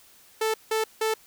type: tone bursts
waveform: sawtooth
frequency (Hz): 440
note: A4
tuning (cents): 0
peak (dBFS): -19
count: 3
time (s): 0.41-1.14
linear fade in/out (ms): 5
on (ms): 130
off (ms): 170
effects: white hiss -55 dBFS RMS until 1.26 s